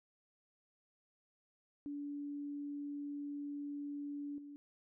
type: tone with level steps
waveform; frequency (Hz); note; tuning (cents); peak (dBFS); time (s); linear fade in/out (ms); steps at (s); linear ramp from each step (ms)
sine; 288; D4; -34; -40 / -48; 1.86-4.56; 0; 4.38; 2
effects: none